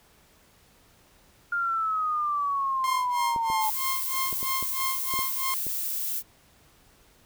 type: exponential sweep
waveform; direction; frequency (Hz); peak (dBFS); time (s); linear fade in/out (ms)
sine; down; 1412 to 860; -24; 1.52-3.7; 5
type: tone with tremolo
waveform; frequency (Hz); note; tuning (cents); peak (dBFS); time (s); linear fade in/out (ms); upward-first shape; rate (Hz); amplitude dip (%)
sawtooth; 1061; C6; +24; -23; 2.84-5.54; 0; sine; 3.1; 95
type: clicks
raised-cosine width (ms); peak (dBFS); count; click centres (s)
2; -25; 8; 3.362 / 3.501 / 4.328 / 4.429 / 4.627 / 5.139 / 5.191 / 5.667
type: noise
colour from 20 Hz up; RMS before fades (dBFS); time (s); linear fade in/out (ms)
violet; -30; 3.59-6.23; 50
effects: pink hiss -59 dBFS RMS until 7.25 s